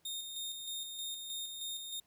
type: tone with tremolo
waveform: sawtooth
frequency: 3674 Hz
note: A#7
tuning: 26 cents flat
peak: -35 dBFS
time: 0.05-2 s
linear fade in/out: 5 ms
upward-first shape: square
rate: 3.2 Hz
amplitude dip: 40%
effects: pink hiss -72 dBFS RMS until 2.06 s + high-pass 80 Hz 12 dB/octave